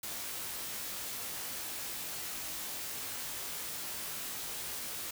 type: noise with comb filter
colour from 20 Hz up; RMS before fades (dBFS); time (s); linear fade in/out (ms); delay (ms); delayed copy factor
white; -40; 0.03-5.11; 5; 19; +0.75
effects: none